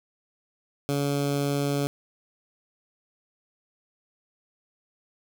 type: tone with notch filter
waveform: 15% pulse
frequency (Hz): 142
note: C#3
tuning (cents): +42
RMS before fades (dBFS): -26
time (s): 0.89-1.87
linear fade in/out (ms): 0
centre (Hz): 1800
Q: 1.3
effects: none